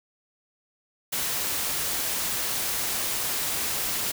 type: noise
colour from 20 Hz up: white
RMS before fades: -28 dBFS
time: 1.12-4.12 s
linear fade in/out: 10 ms
effects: none